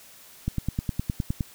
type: click train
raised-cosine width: 5 ms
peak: -13 dBFS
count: 10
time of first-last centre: 0.48-1.408 s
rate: 9.7 Hz
effects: white hiss -50 dBFS RMS until 1.54 s